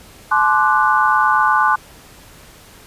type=chord; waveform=sine; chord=D dominant seventh; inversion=second; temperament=equal with one note detuned; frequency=859.4 / 1046.5 / 1174.7 / 1480 Hz; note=A5 / C6 / D6 / F#6; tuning=-41 / 0 / 0 / 0 cents; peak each=-17 dBFS; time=0.31-1.76 s; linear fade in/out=10 ms; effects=pink hiss -43 dBFS RMS until 2.86 s + resampled to 32000 Hz